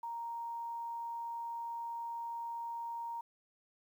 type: tone with quantisation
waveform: sine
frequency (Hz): 932.3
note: A#5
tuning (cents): 0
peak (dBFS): -38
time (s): 0.03-3.21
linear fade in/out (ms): 5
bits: 11
effects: none